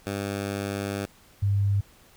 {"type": "tone pair in turn", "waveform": ["10% pulse", "sine"], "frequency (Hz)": [100, 100], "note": ["G2", "G2"], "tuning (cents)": [35, 35], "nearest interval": "unison", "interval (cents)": 0, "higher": "neither", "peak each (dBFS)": -20, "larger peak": "neither", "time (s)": [[0.06, 1.06], [1.42, 1.81]], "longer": "first", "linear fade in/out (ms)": 10, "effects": ["pink hiss -56 dBFS RMS until 2.16 s"]}